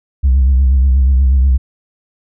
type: tone with vibrato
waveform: sine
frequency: 66 Hz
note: C2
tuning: 16 cents sharp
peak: -5 dBFS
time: 0.23-1.58 s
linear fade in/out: 20 ms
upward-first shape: triangle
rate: 8.3 Hz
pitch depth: 98 cents each way
effects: tanh soft clip ceiling -5 dBFS

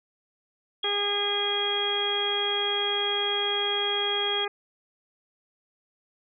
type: tone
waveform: sine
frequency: 3282 Hz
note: G#7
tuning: 21 cents flat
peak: -26 dBFS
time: 0.83-4.45 s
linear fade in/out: 5 ms
type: harmonic tone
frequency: 407.6 Hz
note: G#4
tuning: 32 cents flat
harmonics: 1 / 2 / 3 / 4 / 5 / 6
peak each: -31 / -34 / -36 / -37 / -38 / -39 dBFS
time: 0.84-4.48 s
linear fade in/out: 5 ms
effects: none

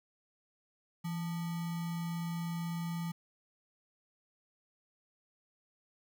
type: tone with sample-and-hold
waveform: sine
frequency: 168.1 Hz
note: E3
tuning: 34 cents sharp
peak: -34 dBFS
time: 1.04-3.12 s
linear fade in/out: 10 ms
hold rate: 1050 Hz
effects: none

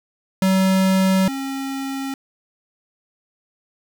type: tone pair in turn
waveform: square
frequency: 189.8 / 270.9 Hz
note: F#3 / C#4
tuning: +44 / -40 cents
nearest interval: tritone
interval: 616 cents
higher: second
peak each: -15 / -24 dBFS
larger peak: first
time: 0.42-1.28 / 1.28-2.14 s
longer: neither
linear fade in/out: 2 ms
effects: 7-bit

